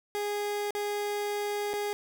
30% pulse tone with dropouts, 412.3 Hz, G#4, 13 cents flat, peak -27 dBFS, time 0.15-1.93 s, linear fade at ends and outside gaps 0 ms, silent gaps 0.707-0.75 / 1.733-1.737 s, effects none

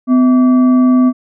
sine tone with frequency modulation, 252.8 Hz, B3, 41 cents sharp, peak -6 dBFS, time 0.07-1.13 s, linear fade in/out 50 ms, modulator 900 Hz, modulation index 0.28, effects none

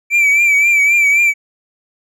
triangle tone with vibrato, 2324 Hz, D7, 19 cents flat, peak -7 dBFS, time 0.1-1.34 s, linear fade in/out 50 ms, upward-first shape triangle, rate 3.8 Hz, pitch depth 64 cents each way, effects none

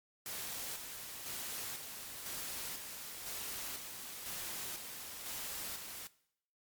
white noise with tremolo, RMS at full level -42 dBFS, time 0.26-6.07 s, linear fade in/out 0 ms, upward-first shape square, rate 1 Hz, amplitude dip 40%, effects noise-tail reverb RT60 0.7 s tail -19 dB re dry + MP3 96 kbps

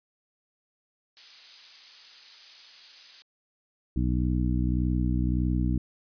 violet noise, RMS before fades -35 dBFS, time 1.17-3.22 s, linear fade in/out 0 ms
harmonic tone, 61.7 Hz, B1, 1 cent flat, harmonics 1 / 2 / 3 / 4 / 5, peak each -26 / -29 / -31 / -32 / -33 dBFS, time 3.96-5.78 s, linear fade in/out 5 ms
effects resampled to 11025 Hz

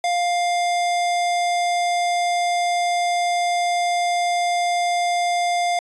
square tone, 702 Hz, F5, 9 cents sharp, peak -19 dBFS, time 0.04-5.79 s, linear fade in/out 2 ms, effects resampled to 22050 Hz

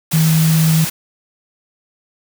sine tone in noise, 159.5 Hz, D#3, 43 cents sharp, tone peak -10 dBFS, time 0.13-0.85 s, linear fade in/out 10 ms, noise white, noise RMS -22 dBFS, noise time 0.11-0.9 s, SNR +9 dB, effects none

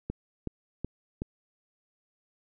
click train, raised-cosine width 3 ms, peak -19 dBFS, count 4, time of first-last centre 0.1-1.219 s, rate 2.68 Hz, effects none

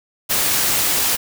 white noise, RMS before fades -18 dBFS, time 0.29-1.17 s, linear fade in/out 20 ms, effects none

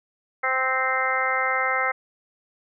harmonic tone with a mistuned harmonic, 260.6 Hz, C4, 7 cents flat, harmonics 2 / 3 / 4 / 5 / 6 / 7 / 8, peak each -30 / -29 / -32 / -26 / -30 / -30 / -26 dBFS, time 0.43-1.92 s, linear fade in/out 10 ms, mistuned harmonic 7, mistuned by +21 cents, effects none

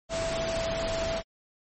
sine tone in noise, 659.3 Hz, E5, in tune, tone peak -29 dBFS, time 0.09-1.23 s, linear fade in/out 50 ms, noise pink, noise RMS -33 dBFS, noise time 0.09-1.23 s, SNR +1 dB, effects MP3 32 kbps

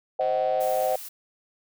sine chord, C diminished, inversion none, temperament just, 523.3 / 627.9 / 753.5 Hz, C5 / Eb5 / Gb5, 0 / +16 / +31 cents, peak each -26 dBFS, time 0.19-0.96 s, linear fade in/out 5 ms
click train, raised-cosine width 0.3 ms, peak -29 dBFS, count 121, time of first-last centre 0.21-0.955 s, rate 161 Hz
blue noise, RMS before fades -39 dBFS, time 0.6-1.09 s, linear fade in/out 10 ms
effects none

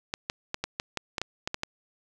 clicks, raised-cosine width 0.2 ms, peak -12 dBFS, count 11, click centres 0.139 / 0.299 / 0.544 / 0.64 / 0.799 / 0.973 / 1.182 / 1.216 / 1.475 / 1.544 / 1.634 s, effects none

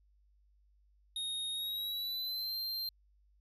square tone with pitch glide, 3729 to 4162 Hz, A#7 to C8, 0 to -10 cents, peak -36 dBFS, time 1.16-2.89 s, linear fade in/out 2 ms, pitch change +190 cents, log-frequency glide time 1.52-2.56 s, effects added 50 Hz sine -65 dBFS peak until 3.4 s

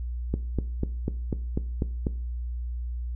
click train, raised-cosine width 3 ms, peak -13 dBFS, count 8, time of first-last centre 0.34-2.068 s, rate 4.05 Hz, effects noise-tail reverb RT60 0.4 s tail -17 dB re dry + added 60 Hz sine -29 dBFS peak until 3.15 s

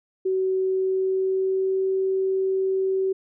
sine tone with pitch glide, 377.3 to 381.7 Hz, F#4 to G4, +34 to -46 cents, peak -20 dBFS, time 0.25-3.13 s, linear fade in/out 10 ms, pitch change +20 cents, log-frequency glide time 0.55-1.87 s, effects none

